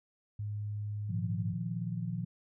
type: tone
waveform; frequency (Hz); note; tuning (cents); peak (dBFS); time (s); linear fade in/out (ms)
sine; 104.3; G#2; +8; -34; 0.39-1.54; 5
type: chord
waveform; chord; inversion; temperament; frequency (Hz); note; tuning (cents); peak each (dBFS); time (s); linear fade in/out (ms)
sine; Bb suspended fourth; none; equal with one note detuned; 117.15 / 155.56 / 174.61; Bb2 / Eb3 / F3; +9 / 0 / 0; -37 / -40 / -36; 1.09-2.25; 10
effects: none